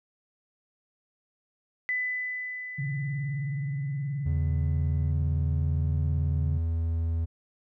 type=tone with exponential decay; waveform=sine; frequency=2000 Hz; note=B6; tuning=21 cents sharp; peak=-25 dBFS; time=1.89-5.11 s; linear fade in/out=0 ms; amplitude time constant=700 ms
type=tone with vibrato; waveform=sine; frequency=140 Hz; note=C#3; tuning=18 cents sharp; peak=-28 dBFS; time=2.78-6.58 s; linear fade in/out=10 ms; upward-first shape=sine; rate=19 Hz; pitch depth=130 cents each way
type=tone; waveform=triangle; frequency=82.41 Hz; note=E2; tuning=in tune; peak=-23 dBFS; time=4.25-7.26 s; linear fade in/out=20 ms
effects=none